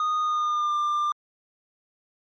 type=tone with pitch glide; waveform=triangle; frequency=1235 to 1192.9 Hz; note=D#6 to D6; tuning=-13 to +27 cents; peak=-20 dBFS; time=0-1.12 s; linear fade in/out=2 ms; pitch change=-60 cents; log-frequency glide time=0.21-0.76 s; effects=MP3 32 kbps